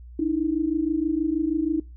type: tone pair together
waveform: sine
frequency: 298.5 / 324.8 Hz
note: D4 / E4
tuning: +28 / -26 cents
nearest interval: minor second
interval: 146 cents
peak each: -24 / -23 dBFS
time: 0.19-1.8 s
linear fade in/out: 5 ms
effects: noise-tail reverb RT60 0.2 s tail -20 dB re dry + added 60 Hz sine -40 dBFS peak until 1.96 s